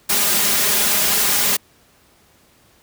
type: noise with comb filter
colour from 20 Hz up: white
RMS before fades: -17 dBFS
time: 0.09-1.57 s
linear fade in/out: 10 ms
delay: 4.9 ms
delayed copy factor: +0.85
effects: pink hiss -54 dBFS RMS until 2.82 s + high-pass 60 Hz 12 dB/octave